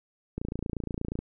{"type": "click train", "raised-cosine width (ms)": 3, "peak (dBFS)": -19, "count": 24, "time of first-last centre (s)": [0.38, 1.19], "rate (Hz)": 28.4, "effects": []}